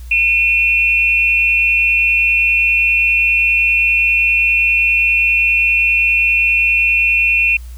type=tone pair together; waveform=sine; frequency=2450 / 2695 Hz; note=D#7 / E7; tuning=-27 / +38 cents; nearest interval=major second; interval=165 cents; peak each=-13 dBFS; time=0.11-7.57 s; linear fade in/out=5 ms; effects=added 60 Hz sine -28 dBFS peak until 7.77 s + white hiss -47 dBFS RMS until 7.77 s